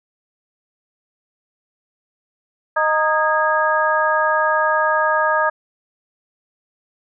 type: harmonic tone with a mistuned harmonic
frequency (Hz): 310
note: D#4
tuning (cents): -6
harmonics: 2 / 3 / 4 / 5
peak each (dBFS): -20 / -20 / -20 / -20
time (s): 2.76-5.5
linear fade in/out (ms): 10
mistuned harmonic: 5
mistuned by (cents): +100
effects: none